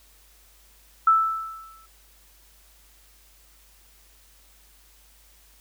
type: tone with exponential decay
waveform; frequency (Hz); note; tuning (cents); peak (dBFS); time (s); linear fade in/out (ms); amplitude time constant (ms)
sine; 1318.5; E6; 0; -12; 1.07-1.86; 5; 170
effects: added 50 Hz sine -57 dBFS peak until 5.6 s + white hiss -57 dBFS RMS until 5.6 s